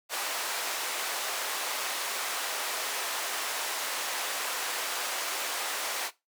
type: band-pass noise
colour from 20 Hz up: pink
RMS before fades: -33 dBFS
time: 0.09-6.11 s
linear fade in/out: 50 ms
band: 680 to 15000 Hz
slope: 12 dB/octave
effects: noise-tail reverb RT60 0.2 s tail -17 dB re dry + high-pass 300 Hz 12 dB/octave